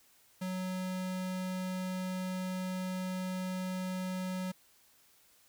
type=tone; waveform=square; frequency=185 Hz; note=F#3; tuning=in tune; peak=-35 dBFS; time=0.41-4.52 s; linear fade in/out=10 ms; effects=white hiss -65 dBFS RMS until 5.48 s